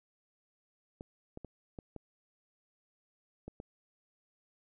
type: clicks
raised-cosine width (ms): 2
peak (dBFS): -30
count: 7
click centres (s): 1.009 / 1.374 / 1.447 / 1.788 / 1.963 / 3.48 / 3.601
effects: none